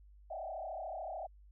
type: tone with frequency modulation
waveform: sine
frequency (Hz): 697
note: F5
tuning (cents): -4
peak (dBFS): -39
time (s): 0.3-1.27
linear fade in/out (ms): 10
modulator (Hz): 33.6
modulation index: 2.7
effects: added 50 Hz sine -56 dBFS peak until 1.51 s